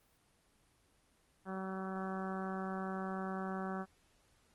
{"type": "harmonic tone", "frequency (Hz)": 189.9, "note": "F#3", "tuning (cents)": 45, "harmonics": [1, 2, 3, 4, 5, 6, 7, 8, 9], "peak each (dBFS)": [-40, -45, -49, -45, -53, -48, -49, -51, -56], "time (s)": [1.45, 3.86], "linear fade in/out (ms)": 50, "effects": ["pink hiss -71 dBFS RMS until 4.54 s", "Opus 24 kbps"]}